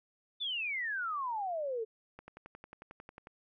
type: exponential sweep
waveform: sine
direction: down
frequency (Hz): 3583 to 429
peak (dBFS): -33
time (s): 0.4-1.85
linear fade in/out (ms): 20
type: click train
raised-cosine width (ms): 0.5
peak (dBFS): -33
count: 13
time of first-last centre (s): 2.19-3.271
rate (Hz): 11.1
effects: none